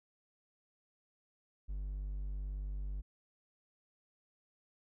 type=tone; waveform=triangle; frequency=49.14 Hz; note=G1; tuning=5 cents sharp; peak=-35 dBFS; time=1.68-3.02 s; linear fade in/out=20 ms; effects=none